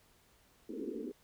pink band-pass noise, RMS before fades -41 dBFS, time 0.69-1.12 s, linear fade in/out 5 ms, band 220 to 470 Hz, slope 96 dB/octave, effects pink hiss -67 dBFS RMS until 1.23 s

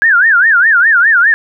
sine tone with vibrato, 1600 Hz, G6, 35 cents sharp, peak -5 dBFS, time 0.02-1.34 s, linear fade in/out 0 ms, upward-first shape sine, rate 4.9 Hz, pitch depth 250 cents each way, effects none

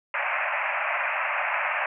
white band-pass noise, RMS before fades -27 dBFS, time 0.14-1.86 s, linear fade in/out 2 ms, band 570 to 2600 Hz, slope 96 dB/octave, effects none

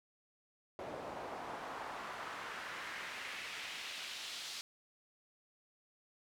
pink noise with band-pass filter sweep, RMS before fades -45 dBFS, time 0.79-4.61 s, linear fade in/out 0 ms, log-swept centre 570 to 4400 Hz, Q 1.4, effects none

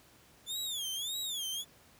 sawtooth tone with vibrato, 3461 Hz, A7, 29 cents flat, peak -32 dBFS, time 0.46-1.65 s, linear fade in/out 50 ms, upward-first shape sine, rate 1.7 Hz, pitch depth 190 cents each way, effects pink hiss -61 dBFS RMS until 1.99 s + high-pass 60 Hz 12 dB/octave

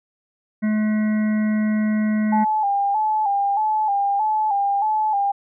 harmonic tone, 214.1 Hz, A3, 47 cents flat, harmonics 1 / 3 / 5 / 7 / 9 / 10, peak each -17 / -34 / -41 / -38 / -36 / -43 dBFS, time 0.62-2.45 s, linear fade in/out 20 ms
sine tone with vibrato, 830.6 Hz, G#5, in tune, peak -17 dBFS, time 2.32-5.32 s, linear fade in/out 10 ms, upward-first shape square, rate 1.6 Hz, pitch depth 64 cents each way
effects none

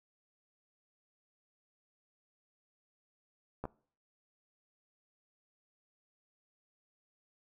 clicks, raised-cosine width 1 ms, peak -24 dBFS, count 2, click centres 3.64 / 3.654 s, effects noise-tail reverb RT60 0.5 s tail -23 dB re dry

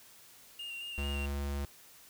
triangle tone with vibrato, 2794 Hz, F7, in tune, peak -38 dBFS, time 0.59-1.26 s, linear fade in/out 5 ms, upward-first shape square, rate 4.5 Hz, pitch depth 22 cents each way
square tone, 70.6 Hz, C#2, 32 cents sharp, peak -34 dBFS, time 0.98-1.65 s, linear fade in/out 0 ms
effects white hiss -57 dBFS RMS until 2.09 s

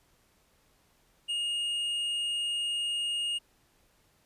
sine tone with hard clipping, 2850 Hz, F7, 34 cents sharp, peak -30 dBFS, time 1.28-3.39 s, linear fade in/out 20 ms, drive 5 dB, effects pink hiss -67 dBFS RMS until 4.25 s + resampled to 32000 Hz

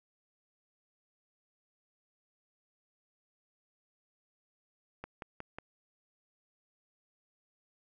click train, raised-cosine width 0.5 ms, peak -26 dBFS, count 4, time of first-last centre 5.04-5.585 s, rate 5.5 Hz, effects none

